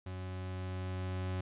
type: tone with level ramp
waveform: 40% pulse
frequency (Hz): 92.5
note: F#2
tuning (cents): 0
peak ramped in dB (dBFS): -39 to -33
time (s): 0.06-1.41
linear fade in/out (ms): 5
effects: resampled to 8000 Hz + 12-bit